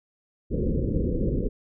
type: low-pass noise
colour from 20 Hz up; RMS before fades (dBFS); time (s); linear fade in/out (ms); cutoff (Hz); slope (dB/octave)
pink; -25; 0.5-1.49; 20; 530; 96
effects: none